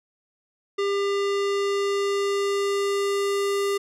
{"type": "tone with low-pass filter sweep", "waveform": "square", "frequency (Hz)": 400, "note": "G4", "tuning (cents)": 35, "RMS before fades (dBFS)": -24, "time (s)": [0.78, 3.78], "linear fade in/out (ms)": 10, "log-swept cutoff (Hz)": [4700, 11000], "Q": 0.81, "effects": []}